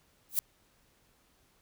violet noise with exponential growth, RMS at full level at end -23 dBFS, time 0.29-0.39 s, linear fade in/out 1 ms, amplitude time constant 20 ms, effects pink hiss -68 dBFS RMS until 1.61 s

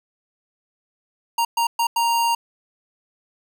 square tone bursts at uneven times, 932.3 Hz, A#5, in tune, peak -18 dBFS, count 4, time 1.38-1.45 / 1.57-1.67 / 1.79-1.87 / 1.96-2.35 s, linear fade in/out 5 ms, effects none

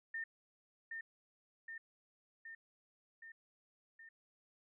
sine tone with echo, 1815 Hz, A#6, 47 cents flat, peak -39 dBFS, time 0.14-0.24 s, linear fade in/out 5 ms, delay 770 ms, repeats 5, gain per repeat -3 dB, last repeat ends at 4.09 s, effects none

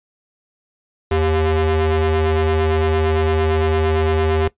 45% pulse ring-modulated tone, 156.4 Hz, D#3, 9 cents sharp, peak -12 dBFS, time 1.11-4.48 s, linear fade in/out 5 ms, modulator 239 Hz, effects noise-tail reverb RT60 0.1 s tail -18 dB re dry + resampled to 8000 Hz

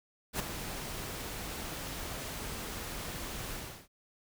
pink noise with ADSR envelope, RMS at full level -31 dBFS, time 0.33-3.88 s, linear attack 63 ms, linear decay 13 ms, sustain -9 dB, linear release 330 ms, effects none

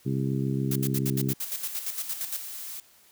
harmonic tone, 67 Hz, C2, 42 cents sharp, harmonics 2 / 3 / 4 / 5 / 6, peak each -27 / -31 / -33 / -35 / -37 dBFS, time 0.05-1.34 s, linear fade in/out 20 ms
blue noise bursts, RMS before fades -31 dBFS, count 15, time 0.71-2.368 s, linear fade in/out 5 ms, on 48 ms, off 67 ms
blue noise, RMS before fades -38 dBFS, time 1.44-2.8 s, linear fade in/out 2 ms
effects white hiss -58 dBFS RMS until 3.11 s

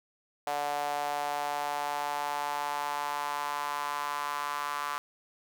sawtooth tone with high-pass filter sweep, 145.4 Hz, D3, 17 cents flat, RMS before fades -33 dBFS, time 0.47-4.98 s, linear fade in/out 0 ms, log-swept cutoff 710 to 1100 Hz, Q 4.3, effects none

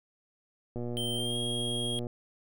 click train, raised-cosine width 2 ms, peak -24 dBFS, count 158, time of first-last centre 0.76-2.068 s, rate 120 Hz
square tone with pitch glide, 3136 to 3264 Hz, G7 to G#7, 0 to -31 cents, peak -33 dBFS, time 0.97-1.99 s, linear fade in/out 0 ms, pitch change +69 cents, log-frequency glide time 1.15-1.37 s
effects none

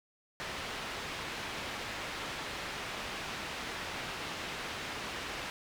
white low-pass noise, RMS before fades -40 dBFS, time 0.4-5.5 s, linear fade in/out 0 ms, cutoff 2900 Hz, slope 12 dB/octave, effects none

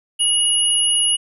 sine tone pair together, 2902 / 10342 Hz, F#7 / E9, -34 / -34 cents, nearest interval octave + minor seventh, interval 2200 cents, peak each -17 dBFS, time 0.19-1.17 s, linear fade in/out 20 ms, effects none

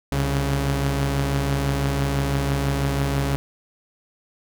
sawtooth tone pair together, 66.48 / 139 Hz, C2 / C#3, +28 / +5 cents, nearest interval octave + minor second, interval 1277 cents, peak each -21 / -18 dBFS, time 0.12-3.36 s, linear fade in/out 0 ms, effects none

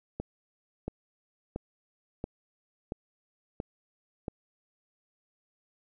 click train, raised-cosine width 2 ms, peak -20 dBFS, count 7, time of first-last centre 0.2-4.282 s, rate 1.47 Hz, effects none

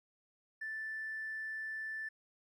triangle tone, 1761 Hz, A6, 1 cent sharp, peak -35 dBFS, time 0.61-2.09 s, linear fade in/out 10 ms, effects tanh soft clip ceiling -36 dBFS

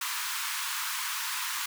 pink high-pass noise, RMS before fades -33 dBFS, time 0.01-1.66 s, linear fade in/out 5 ms, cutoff 920 Hz, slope 96 dB/octave, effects none

